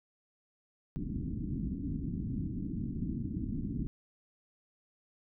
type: low-pass noise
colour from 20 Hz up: white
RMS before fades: -36 dBFS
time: 0.96-3.87 s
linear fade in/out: 0 ms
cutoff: 290 Hz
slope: 48 dB/octave
effects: none